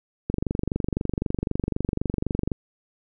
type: click train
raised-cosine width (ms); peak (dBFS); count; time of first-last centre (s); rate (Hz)
3; -11; 54; 0.3-2.518; 23.9
effects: none